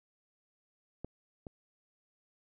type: clicks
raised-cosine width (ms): 2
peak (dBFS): -26 / -30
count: 2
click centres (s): 1.046 / 1.468
effects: none